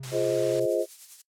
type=tone with vibrato; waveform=triangle; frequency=130.81 Hz; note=C3; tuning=in tune; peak=-35 dBFS; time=0-0.66 s; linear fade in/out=5 ms; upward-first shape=square; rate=9.5 Hz; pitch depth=49 cents each way
type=noise; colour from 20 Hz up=white; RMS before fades=-39 dBFS; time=0.03-0.6 s; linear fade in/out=5 ms
type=chord; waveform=sine; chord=F minor seventh; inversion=none; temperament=just; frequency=349.2 / 419.1 / 523.8 / 628.6 Hz; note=F4 / Ab4 / C5 / Eb5; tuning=0 / +16 / +2 / +18 cents; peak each=-28 dBFS; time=0.11-0.86 s; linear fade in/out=50 ms
type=noise with tremolo; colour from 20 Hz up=violet; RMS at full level=-37 dBFS; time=0.6-1.22 s; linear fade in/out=10 ms; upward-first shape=triangle; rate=10 Hz; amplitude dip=60%
effects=noise-tail reverb RT60 0.1 s tail -21 dB re dry + low-pass 9000 Hz 12 dB/octave